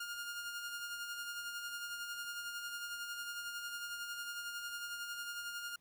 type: tone with tremolo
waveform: sawtooth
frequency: 1414 Hz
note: F6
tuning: 21 cents sharp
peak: -36 dBFS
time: 0-5.76 s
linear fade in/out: 5 ms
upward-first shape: sine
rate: 11 Hz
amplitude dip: 40%
effects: pink hiss -75 dBFS RMS until 5.8 s